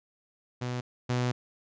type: tone pair in turn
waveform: sawtooth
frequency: 123.8 / 123.8 Hz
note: B2 / B2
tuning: +5 / +5 cents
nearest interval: unison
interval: 0 cents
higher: neither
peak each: -27 / -22 dBFS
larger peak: second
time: 0.61-0.81 / 1.09-1.32 s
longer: second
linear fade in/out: 10 ms
effects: resampled to 16000 Hz